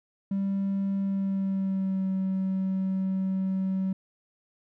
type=tone with pitch glide; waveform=triangle; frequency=196 to 190.09 Hz; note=G3 to F#3; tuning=0 to +47 cents; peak=-22 dBFS; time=0.31-3.93 s; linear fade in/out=5 ms; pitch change=-53 cents; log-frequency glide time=1.01-2.09 s; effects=tanh soft clip ceiling -20 dBFS